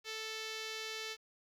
5% pulse tone with notch filter, 440 Hz, A4, in tune, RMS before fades -42 dBFS, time 0.04-1.17 s, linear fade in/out 50 ms, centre 1000 Hz, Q 1.4, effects low-pass 8000 Hz 12 dB/octave + 11-bit

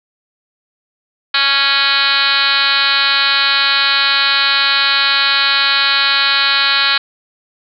sine tone with frequency modulation, 2756 Hz, F7, 24 cents flat, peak -10 dBFS, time 1.34-6.98 s, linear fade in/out 5 ms, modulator 274 Hz, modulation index 5.8, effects none

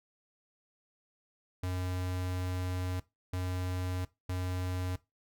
square tone bursts at uneven times, 91.3 Hz, F#2, 23 cents flat, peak -33 dBFS, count 3, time 1.63-3 / 3.33-4.05 / 4.29-4.96 s, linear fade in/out 5 ms, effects noise-tail reverb RT60 0.2 s tail -18 dB re dry

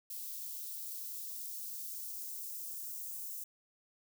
violet noise with high-pass filter sweep, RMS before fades -43 dBFS, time 0.1-3.44 s, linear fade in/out 5 ms, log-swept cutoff 3500 to 6600 Hz, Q 1.1, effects none

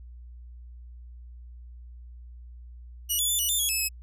5% pulse tone with pitch steps, 2912 / 3437 / 3514 / 2938 / 3563 / 3339 / 2602 / 2570 Hz, F#7 / A7 / A7 / F#7 / A7 / G#7 / E7 / E7, -28 / -41 / -3 / -13 / +21 / +9 / -23 / -45 cents, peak -16 dBFS, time 3.09-3.89 s, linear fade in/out 20 ms, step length 100 ms, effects added 60 Hz sine -42 dBFS peak until 4.02 s + resampled to 32000 Hz

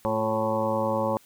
harmonic tone with a mistuned harmonic, 110 Hz, A2, in tune, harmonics 1 / 2 / 3 / 4 / 5 / 7 / 8 / 9 / 10, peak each -35 / -31 / -35 / -37 / -26 / -37 / -31 / -33 / -35 dBFS, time 0.05-1.17 s, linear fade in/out 0 ms, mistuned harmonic 3, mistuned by +56 cents, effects white hiss -57 dBFS RMS until 1.25 s

